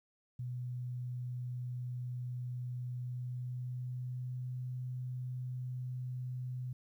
sine tone with pitch glide, 124 to 126.24 Hz, B2 to B2, +7 to +38 cents, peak -37 dBFS, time 0.39-6.73 s, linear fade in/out 5 ms, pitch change +31 cents, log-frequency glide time 2.98-4.56 s, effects 12-bit

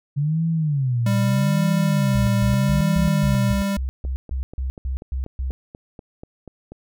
sine tone with vibrato, 138.59 Hz, C#3, in tune, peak -18 dBFS, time 0.16-3.54 s, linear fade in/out 20 ms, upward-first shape sine, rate 0.8 Hz, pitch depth 300 cents each way
square tone, 198 Hz, G3, 18 cents sharp, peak -21 dBFS, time 1.06-3.77 s, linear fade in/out 5 ms
sine tone bursts, 65.2 Hz, C2, 5 cents flat, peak -22 dBFS, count 13, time 2.15-5.51 s, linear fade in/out 0 ms, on 120 ms, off 150 ms
click train, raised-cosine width 2 ms, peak -24 dBFS, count 12, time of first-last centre 4.05-6.72 s, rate 4.12 Hz
effects none

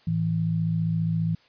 sine tone pair together, 109.2 / 164.06 Hz, A2 / E3, -13 / -8 cents, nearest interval perfect fifth, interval 705 cents, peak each -28 / -23 dBFS, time 0.07-1.35 s, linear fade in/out 5 ms, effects white hiss -59 dBFS RMS until 1.48 s + resampled to 11025 Hz

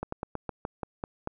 slowing click train, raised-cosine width 1 ms, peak -18 dBFS, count 9, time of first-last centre 0.03-1.274 s, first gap 94 ms, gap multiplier 1.14, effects none

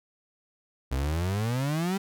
35% pulse exponential sweep, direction up, 62.3 to 200.1 Hz, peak -24 dBFS, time 0.91-1.98 s, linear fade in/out 10 ms, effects none

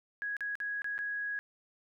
sine tone with dropouts, 1661.2 Hz, G#6, in tune, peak -33 dBFS, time 0.22-1.39 s, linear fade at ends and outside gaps 0 ms, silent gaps 0.367-0.407 / 0.554-0.602 / 0.819-0.844 / 0.98-0.989 s, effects none

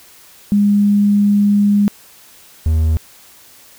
sine / triangle tone pair in turn, 204.2 / 79.32 Hz, G#3 / D#2, -29 / +34 cents, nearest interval octave + major third, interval 1637 cents, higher first, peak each -9 dBFS, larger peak neither, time 0.52-1.88 / 2.66-2.97 s, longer first, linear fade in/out 0 ms, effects white hiss -44 dBFS RMS until 3.78 s

